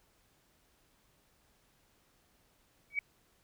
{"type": "tone with exponential growth", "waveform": "sine", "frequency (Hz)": 2266, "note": "C#7", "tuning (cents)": 37, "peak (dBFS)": -25, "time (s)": [2.9, 2.99], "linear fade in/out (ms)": 2, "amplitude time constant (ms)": 18, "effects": ["pink hiss -70 dBFS RMS until 3.43 s"]}